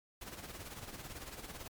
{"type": "noise with tremolo", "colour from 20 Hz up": "pink", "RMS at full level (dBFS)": -45, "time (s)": [0.21, 1.68], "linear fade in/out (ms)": 5, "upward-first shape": "sine", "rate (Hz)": 18, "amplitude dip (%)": 60, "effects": ["MP3 96 kbps"]}